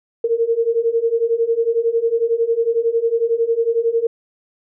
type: beating tone pair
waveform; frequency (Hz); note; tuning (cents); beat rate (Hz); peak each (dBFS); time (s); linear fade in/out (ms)
sine; 454.7 / 465.7; A#4 / A#4; -43 / -2; 11; -19 / -17; 0.24-4.07; 5
effects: none